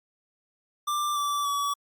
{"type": "tone with pitch steps", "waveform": "square", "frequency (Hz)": [1183, 1161.3, 1140.1], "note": ["D6", "D6", "C#6"], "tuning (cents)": [12, -20, 48], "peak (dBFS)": -26, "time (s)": [0.87, 1.74], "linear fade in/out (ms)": 10, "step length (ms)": 290, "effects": ["Opus 48 kbps"]}